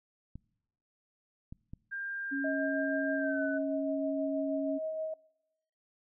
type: clicks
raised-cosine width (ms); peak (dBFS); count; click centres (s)
5; -31; 3; 0.356 / 1.525 / 1.735
type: tone with pitch glide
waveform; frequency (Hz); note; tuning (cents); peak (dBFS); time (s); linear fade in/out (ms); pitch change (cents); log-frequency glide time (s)
sine; 1597 to 1498.7; G6 to F#6; +32 to +22; -35; 1.91-3.59; 20; -110; 3.16-3.44
type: tone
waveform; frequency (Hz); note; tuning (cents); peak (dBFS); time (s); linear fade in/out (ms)
sine; 277.2; C#4; 0; -32; 2.31-4.79; 20
type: tone with tremolo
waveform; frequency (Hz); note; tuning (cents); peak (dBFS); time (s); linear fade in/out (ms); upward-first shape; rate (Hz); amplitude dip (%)
sine; 633; D#5; +30; -32; 2.44-5.14; 5; sine; 6.3; 30
effects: noise-tail reverb RT60 0.9 s tail -24 dB re dry